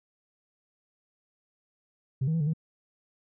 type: tone with pitch steps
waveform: sine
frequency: 131.9 / 159.2 / 164.8 / 146.7 / 159 Hz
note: C3 / D#3 / E3 / D3 / D#3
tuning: +14 / +40 / 0 / -2 / +38 cents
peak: -22 dBFS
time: 2.21-2.535 s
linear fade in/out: 10 ms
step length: 65 ms
effects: tanh soft clip ceiling -22 dBFS